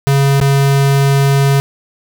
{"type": "tone with dropouts", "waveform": "square", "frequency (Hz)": 138.59, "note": "C#3", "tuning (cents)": 0, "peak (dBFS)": -9, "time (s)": [0.07, 1.6], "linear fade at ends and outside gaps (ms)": 0, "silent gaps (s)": [0.401, 0.413], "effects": []}